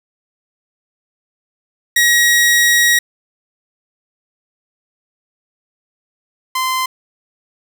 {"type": "tone pair in turn", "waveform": "sawtooth", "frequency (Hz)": [1900, 1035.4], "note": ["A#6", "C6"], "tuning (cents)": [33, -18], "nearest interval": "major seventh", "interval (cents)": 1051, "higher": "first", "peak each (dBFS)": [-6, -12], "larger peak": "first", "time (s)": [[1.96, 2.99], [6.55, 6.86]], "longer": "first", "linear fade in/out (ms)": 5, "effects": ["7-bit"]}